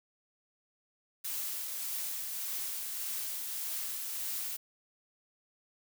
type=noise with tremolo; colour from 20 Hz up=blue; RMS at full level=-36 dBFS; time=1.24-4.57 s; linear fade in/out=10 ms; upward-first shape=triangle; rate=1.7 Hz; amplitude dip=30%; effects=none